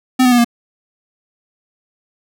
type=tone with pitch steps; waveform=square; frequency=256.5 / 249.6 / 242.9 / 236.4 Hz; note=C4 / B3 / B3 / A#3; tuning=-34 / +19 / -29 / +24 cents; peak=-9 dBFS; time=0.19-0.446 s; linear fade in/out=10 ms; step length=64 ms; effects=none